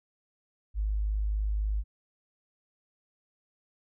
sine tone, 51.91 Hz, G#1, in tune, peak -26 dBFS, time 0.74-1.84 s, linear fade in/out 50 ms, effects none

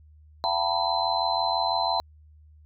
sine tone cluster, 675 / 761 / 893 / 979 / 4061 Hz, E5 / F#5 / A5 / B5 / B7, +41 / +48 / +25 / -15 / +48 cents, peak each -29 dBFS, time 0.44-2 s, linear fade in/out 0 ms, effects added 76 Hz sine -50 dBFS peak until 2.65 s

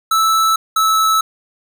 square tone pair in turn, 1314 / 1305.7 Hz, E6 / E6, -6 / -17 cents, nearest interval unison, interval 11 cents, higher first, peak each -12 dBFS, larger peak neither, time 0.11-0.56 / 0.76-1.21 s, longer neither, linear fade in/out 5 ms, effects none

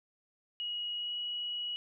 sine tone with pitch glide, 2900 to 2917 Hz, F#7 to F#7, -35 to -25 cents, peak -34 dBFS, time 0.6-1.76 s, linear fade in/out 0 ms, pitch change +10 cents, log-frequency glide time 0.96-1.14 s, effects none

